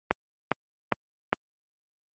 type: click train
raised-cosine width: 0.5 ms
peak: -3 dBFS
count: 4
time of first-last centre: 0.11-1.33 s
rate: 2.46 Hz
effects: high-pass 150 Hz 12 dB/octave + Opus 24 kbps